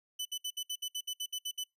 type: tone bursts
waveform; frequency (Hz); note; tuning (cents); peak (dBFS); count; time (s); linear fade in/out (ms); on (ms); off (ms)
sawtooth; 3000; F#7; +23; -31; 12; 0.19-1.64; 10; 64; 62
effects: noise-tail reverb RT60 0.2 s tail -26 dB re dry + resampled to 32000 Hz